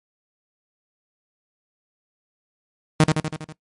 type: tone with echo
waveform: sawtooth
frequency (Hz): 155.56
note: D#3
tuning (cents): 0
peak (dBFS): -7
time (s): 3-3.04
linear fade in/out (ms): 2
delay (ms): 81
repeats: 6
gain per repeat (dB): -4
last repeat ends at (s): 3.526
effects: noise-tail reverb RT60 0.1 s tail -19 dB re dry + MP3 48 kbps